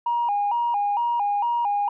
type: tone with vibrato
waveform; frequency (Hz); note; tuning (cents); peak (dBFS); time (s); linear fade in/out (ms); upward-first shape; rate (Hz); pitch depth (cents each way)
sine; 880; A5; 0; -19; 0.06-1.89; 5; square; 2.2; 130
effects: tanh soft clip ceiling -16 dBFS